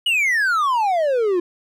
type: exponential sweep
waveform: triangle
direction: down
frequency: 2969 to 340.2 Hz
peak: -14 dBFS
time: 0.06-1.4 s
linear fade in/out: 5 ms
effects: none